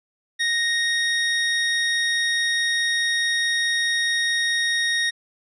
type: tone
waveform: 25% pulse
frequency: 1864.7 Hz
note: A#6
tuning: in tune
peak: -16 dBFS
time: 0.39-5.11 s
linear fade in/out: 20 ms
effects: resampled to 22050 Hz